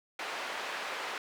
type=band-pass noise; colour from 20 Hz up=white; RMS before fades=-38 dBFS; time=0.19-1.18 s; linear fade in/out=2 ms; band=480 to 2200 Hz; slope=12 dB/octave; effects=none